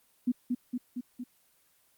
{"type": "tone with echo", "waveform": "sine", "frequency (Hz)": 246.9, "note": "B3", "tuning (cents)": 0, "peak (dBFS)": -23, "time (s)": [0.27, 0.32], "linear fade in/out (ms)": 10, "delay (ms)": 230, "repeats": 4, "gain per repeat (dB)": -3, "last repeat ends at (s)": 1.24, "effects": ["white hiss -67 dBFS RMS until 1.97 s", "Opus 24 kbps"]}